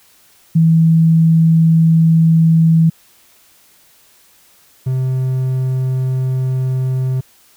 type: tone pair in turn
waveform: sine / triangle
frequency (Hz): 162.9 / 129.93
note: E3 / C3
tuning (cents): -20 / -12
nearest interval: major third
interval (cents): 392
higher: first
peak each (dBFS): -7 / -12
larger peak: first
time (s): 0.55-2.9 / 4.86-7.21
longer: neither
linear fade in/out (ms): 10
effects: white hiss -50 dBFS RMS until 7.56 s